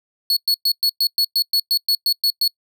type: tone bursts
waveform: 45% pulse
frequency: 4383 Hz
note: C#8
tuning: 20 cents flat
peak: -14 dBFS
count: 13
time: 0.3-2.478 s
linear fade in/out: 2 ms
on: 66 ms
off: 110 ms
effects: noise-tail reverb RT60 0.1 s tail -26 dB re dry